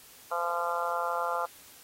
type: harmonic tone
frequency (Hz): 171.9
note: F3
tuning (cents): -27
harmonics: 3 / 4 / 5 / 6 / 7 / 8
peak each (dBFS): -35 / -35 / -35 / -35 / -35 / -35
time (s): 0.31-1.46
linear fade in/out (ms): 10
effects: white hiss -53 dBFS RMS until 1.83 s + AAC 48 kbps